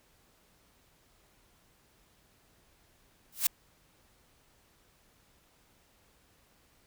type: noise with exponential growth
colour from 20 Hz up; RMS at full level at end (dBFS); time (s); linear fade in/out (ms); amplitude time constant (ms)
blue; -21; 3.32-3.47; 5; 31
effects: pink hiss -66 dBFS RMS until 6.86 s